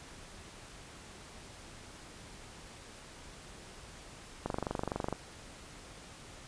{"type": "click train", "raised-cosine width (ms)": 1, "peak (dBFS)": -19, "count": 17, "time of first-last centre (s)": [4.46, 5.127], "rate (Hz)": 24, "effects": ["pink hiss -51 dBFS RMS until 6.47 s", "resampled to 22050 Hz"]}